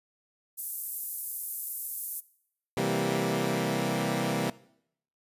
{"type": "high-pass noise", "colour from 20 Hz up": "pink", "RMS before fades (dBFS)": -33, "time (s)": [0.57, 2.21], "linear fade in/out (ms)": 20, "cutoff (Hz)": 11000, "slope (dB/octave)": 24}
{"type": "chord", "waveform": "15% pulse", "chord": "C dominant seventh", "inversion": "none", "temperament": "equal", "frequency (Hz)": [130.81, 164.81, 196, 233.1], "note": ["C3", "E3", "G3", "Bb3"], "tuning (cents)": [0, 0, 0, 0], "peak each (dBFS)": -26, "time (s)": [2.77, 4.5], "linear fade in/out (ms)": 2}
{"effects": ["noise-tail reverb RT60 0.7 s tail -20 dB re dry", "resampled to 32000 Hz"]}